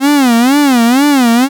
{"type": "tone with vibrato", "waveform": "45% pulse", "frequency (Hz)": 260, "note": "C4", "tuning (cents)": -11, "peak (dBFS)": -6, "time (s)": [0, 1.49], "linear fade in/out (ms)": 50, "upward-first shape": "sine", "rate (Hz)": 2.1, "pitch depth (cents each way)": 210, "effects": []}